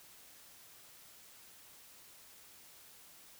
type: silence
effects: white hiss -58 dBFS RMS until 3.39 s